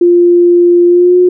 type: tone with pitch glide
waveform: sine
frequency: 349.2 to 360.5 Hz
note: F4 to F#4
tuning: 0 to -45 cents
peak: -3 dBFS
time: 0.01-1.29 s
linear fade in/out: 5 ms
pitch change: +55 cents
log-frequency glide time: 0.87-1.18 s
effects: none